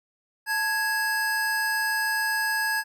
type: tone pair together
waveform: square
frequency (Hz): 880 / 1661.2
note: A5 / G#6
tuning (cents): 0 / 0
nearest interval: major seventh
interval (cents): 1100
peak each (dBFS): -31 / -25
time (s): 0.46-2.84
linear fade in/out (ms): 50
effects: none